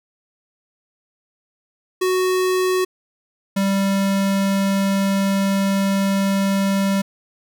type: tone pair in turn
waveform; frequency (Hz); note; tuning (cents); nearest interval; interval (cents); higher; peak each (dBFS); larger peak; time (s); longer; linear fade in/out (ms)
square; 370 / 196; F#4 / G3; 0 / 0; major seventh; 1100; first; -17; neither; 2.01-2.85 / 3.56-7.02; second; 10
effects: none